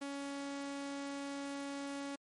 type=tone; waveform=sawtooth; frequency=280 Hz; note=C#4; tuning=18 cents sharp; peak=-36 dBFS; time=0.01-2.16 s; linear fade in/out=10 ms; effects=MP3 48 kbps